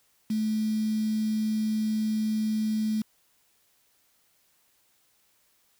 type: tone with quantisation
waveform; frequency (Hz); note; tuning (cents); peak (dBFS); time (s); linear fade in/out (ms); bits
sine; 216.6; A3; -27; -24; 0.3-3.02; 5; 7
effects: white hiss -67 dBFS RMS until 5.79 s